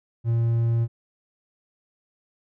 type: tone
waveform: triangle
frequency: 116 Hz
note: A#2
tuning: 8 cents flat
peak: -17 dBFS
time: 0.24-0.88 s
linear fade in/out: 50 ms
effects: none